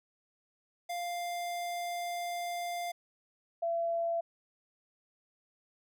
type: tone pair in turn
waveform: square / sine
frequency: 698.5 / 674.5 Hz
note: F5 / E5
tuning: 0 / +40 cents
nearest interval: minor second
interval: 60 cents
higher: first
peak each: -35 / -29 dBFS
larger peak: second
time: 0.89-2.92 / 3.62-4.21 s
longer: first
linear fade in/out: 10 ms
effects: none